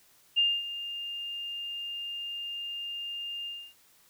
sine tone with ADSR envelope, 2808 Hz, F7, 9 cents sharp, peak -20 dBFS, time 0.36-3.74 s, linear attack 23 ms, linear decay 240 ms, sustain -14 dB, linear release 280 ms, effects white hiss -62 dBFS RMS until 4.09 s

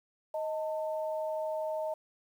sine tone pair together, 626.5 / 894 Hz, D#5 / A5, +12 / +27 cents, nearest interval tritone, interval 615 cents, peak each -32 / -39 dBFS, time 0.34-1.94 s, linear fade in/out 5 ms, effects 10-bit

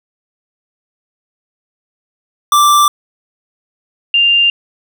square / sine tone pair in turn, 1174.7 / 2794 Hz, D6 / F7, 0 / 0 cents, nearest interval octave + minor third, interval 1500 cents, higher second, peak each -7 dBFS, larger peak neither, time 2.52-2.88 / 4.14-4.5 s, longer neither, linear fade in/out 2 ms, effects none

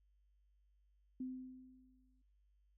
sine tone with exponential decay, 257.1 Hz, C4, 30 cents flat, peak -39 dBFS, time 1.2-2.22 s, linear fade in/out 5 ms, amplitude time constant 220 ms, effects noise-tail reverb RT60 0.7 s tail -18 dB re dry + added 50 Hz sine -70 dBFS peak until 2.77 s

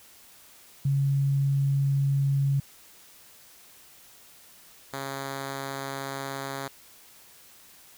sine / 5% pulse tone pair in turn, 138.59 / 136.84 Hz, C#3 / C#3, 0 / -22 cents, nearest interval unison, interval 22 cents, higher first, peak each -21 dBFS, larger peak neither, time 0.85-2.6 / 4.93-6.68 s, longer neither, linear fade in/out 5 ms, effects white hiss -53 dBFS RMS until 7.97 s

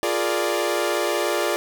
sawtooth chord, Bb dominant seventh, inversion second, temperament equal, 349.2 / 415.3 / 466.2 / 587.3 Hz, F4 / Ab4 / Bb4 / D5, 0 / 0 / 0 / 0 cents, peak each -22 / -23 / -25 / -21 dBFS, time 0.03-1.56 s, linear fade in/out 0 ms, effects none

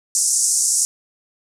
white band-pass noise, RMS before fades -18 dBFS, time 0.15-0.85 s, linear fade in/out 0 ms, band 5700 to 9500 Hz, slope 48 dB/octave, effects none

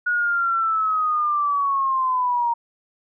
sine linear sweep, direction down, 1458 to 932.3 Hz, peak -18 dBFS, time 0.06-2.54 s, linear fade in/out 10 ms, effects none

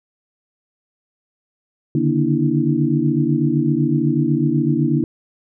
sine tone cluster, 143 / 151 / 238.1 / 294.7 / 328.1 Hz, D3 / D3 / A#3 / D4 / E4, -46 / +48 / +37 / +6 / -8 cents, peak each -21 dBFS, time 1.95-5.04 s, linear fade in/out 2 ms, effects none

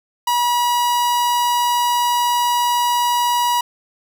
45% pulse tone, 967 Hz, B5, 37 cents flat, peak -15 dBFS, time 0.27-3.61 s, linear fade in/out 5 ms, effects none

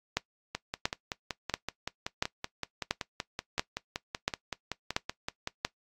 two click trains, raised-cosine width 0.2 ms, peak -9 / -15 dBFS, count 9 / 27, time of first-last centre 0.17-5.649 / 0.55-5.474 s, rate 1.46 / 5.28 Hz, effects noise-tail reverb RT60 0.1 s tail -19 dB re dry + AAC 64 kbps

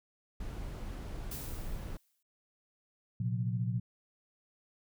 brown noise, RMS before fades -40 dBFS, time 0.4-1.97 s, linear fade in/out 5 ms
blue noise with exponential decay, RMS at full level -41 dBFS, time 1.31-2.23 s, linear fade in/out 5 ms, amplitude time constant 200 ms
sine chord, Bb suspended second, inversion none, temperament equal with one note detuned, 116.54 / 130.81 / 178.9 Hz, Bb2 / C3 / F3, 0 / 0 / +42 cents, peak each -32 / -37 / -37 dBFS, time 3.2-3.8 s, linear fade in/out 5 ms
effects none

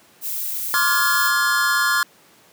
violet noise, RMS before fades -26 dBFS, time 0.21-1.32 s, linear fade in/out 50 ms
square chord, D half-diminished seventh, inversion third, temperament just, 1057.2 / 1174.7 / 1409.6 / 1691.5 Hz, C6 / D6 / F6 / Ab6, +18 / 0 / +16 / +31 cents, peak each -25 / -26 / -21 / -22 dBFS, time 0.74-2.03 s, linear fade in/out 0 ms
effects pink hiss -52 dBFS RMS until 2.52 s + high-pass 200 Hz 12 dB/octave

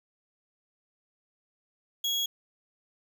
35% pulse tone, 3322 Hz, G#7, in tune, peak -25 dBFS, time 2.04-2.26 s, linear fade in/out 5 ms, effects none

